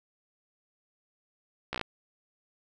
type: slowing click train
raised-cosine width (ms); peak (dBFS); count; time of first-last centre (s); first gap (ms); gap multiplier
0.3; -16; 6; 1.73-1.813; 15; 1.05
effects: none